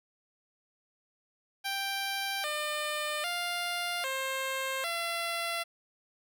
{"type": "tone with pitch steps", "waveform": "10% pulse", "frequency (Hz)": [786, 601, 701, 531, 679], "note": ["G5", "D5", "F5", "C5", "F5"], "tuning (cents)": [4, 40, 6, 25, -49], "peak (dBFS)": -23, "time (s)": [1.64, 5.64], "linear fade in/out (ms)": 20, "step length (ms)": 800, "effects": []}